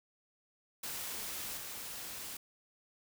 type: noise with level steps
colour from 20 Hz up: white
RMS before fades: -41 / -44 dBFS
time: 0.83-2.37 s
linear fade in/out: 5 ms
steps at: 1.57 s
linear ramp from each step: 5 ms
effects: none